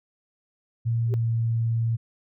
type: tone with pitch glide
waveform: sine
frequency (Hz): 115.9 to 114.83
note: A#2 to A#2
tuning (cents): -10 to -26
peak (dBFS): -21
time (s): 0.85-1.97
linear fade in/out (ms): 20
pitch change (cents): -16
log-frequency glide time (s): 1.02-1.28
type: tone with exponential growth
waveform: sine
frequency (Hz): 392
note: G4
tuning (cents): 0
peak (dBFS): -25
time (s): 1.06-1.14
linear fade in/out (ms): 0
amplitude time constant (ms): 16
effects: none